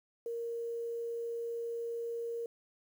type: tone with quantisation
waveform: sine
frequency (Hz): 466.2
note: A#4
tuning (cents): 0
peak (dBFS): -35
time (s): 0.26-2.46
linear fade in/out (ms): 2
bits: 10
effects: none